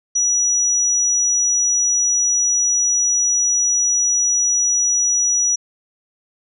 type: tone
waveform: sine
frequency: 5850 Hz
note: F#8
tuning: 21 cents flat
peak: -14 dBFS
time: 0.15-5.56 s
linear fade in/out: 10 ms
effects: none